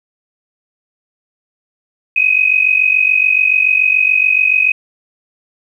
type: tone pair together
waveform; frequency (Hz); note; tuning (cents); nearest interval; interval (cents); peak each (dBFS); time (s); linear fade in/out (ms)
sine; 2500 / 2547; D#7 / D#7; +8 / +40; unison; 32; -12; 2.16-4.72; 5
effects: 8-bit